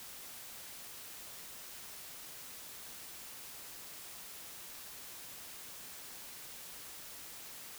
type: silence
effects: white hiss -49 dBFS RMS until 7.78 s